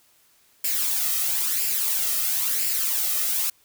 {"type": "noise with flanger", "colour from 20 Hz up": "blue", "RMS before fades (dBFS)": -24, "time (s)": [0.64, 3.5], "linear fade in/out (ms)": 5, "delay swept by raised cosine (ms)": [0.4, 1.6], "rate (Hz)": 0.99, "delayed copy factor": 0.55, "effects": ["white hiss -60 dBFS RMS until 3.64 s"]}